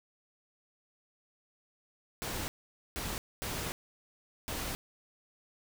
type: noise bursts at uneven times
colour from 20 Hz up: pink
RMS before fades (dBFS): -37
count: 4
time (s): 2.22-2.48 / 2.96-3.18 / 3.42-3.72 / 4.48-4.75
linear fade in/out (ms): 0
effects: none